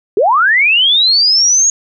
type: linear sweep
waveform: sine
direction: up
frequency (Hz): 361.5 to 6690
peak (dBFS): -7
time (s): 0.17-1.7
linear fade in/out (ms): 2
effects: none